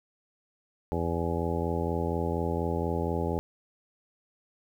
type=harmonic tone; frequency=84.2 Hz; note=E2; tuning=37 cents sharp; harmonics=1 / 2 / 3 / 4 / 5 / 6 / 7 / 9 / 10; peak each=-32 / -34 / -36 / -36 / -34 / -36 / -39 / -42 / -37 dBFS; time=0.92-3.39 s; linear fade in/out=0 ms; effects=10-bit